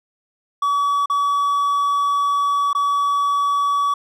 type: tone with dropouts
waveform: triangle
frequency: 1139 Hz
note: C#6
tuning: 47 cents sharp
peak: -14 dBFS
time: 0.62-3.94 s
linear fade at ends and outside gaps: 5 ms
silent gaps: 1.059-1.098 / 2.731-2.749 s
effects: none